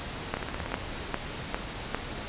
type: two click trains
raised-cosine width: 0.5 ms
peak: -18 / -12 dBFS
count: 7 / 5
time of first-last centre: 0.37-0.719 / 0.34-1.946 s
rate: 17.2 / 2.49 Hz
effects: pink hiss -37 dBFS RMS until 2.28 s + resampled to 8000 Hz